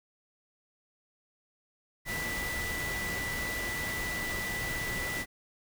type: tone in noise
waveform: sine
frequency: 1975.5 Hz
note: B6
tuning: in tune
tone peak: -34 dBFS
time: 2.05-5.26 s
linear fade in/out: 50 ms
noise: pink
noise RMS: -37 dBFS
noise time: 2.05-5.26 s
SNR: 0 dB
effects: none